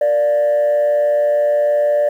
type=tone with frequency modulation; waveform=sine; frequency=587.3 Hz; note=D5; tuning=in tune; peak=-10 dBFS; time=0.01-2.09 s; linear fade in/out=5 ms; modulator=119 Hz; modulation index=0.31; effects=tanh soft clip ceiling -10 dBFS + 8-bit